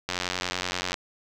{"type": "click train", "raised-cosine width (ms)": 0.2, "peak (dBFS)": -10, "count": 78, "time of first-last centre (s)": [0.09, 0.942], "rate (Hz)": 90.4, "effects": []}